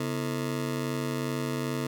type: ring-modulated tone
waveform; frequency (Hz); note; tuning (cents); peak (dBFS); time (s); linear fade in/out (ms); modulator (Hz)
25% pulse; 193.7; G3; -20; -22; 0-1.87; 5; 55.6
effects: none